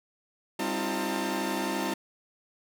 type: tone cluster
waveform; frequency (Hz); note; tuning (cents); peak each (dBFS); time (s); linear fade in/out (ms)
sawtooth; 198.6 / 263.3 / 317.6 / 349.1 / 902; G3 / C4 / D#4 / F4 / A5; +23 / +11 / +36 / -1 / +43; -31; 0.59-1.94; 5
effects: none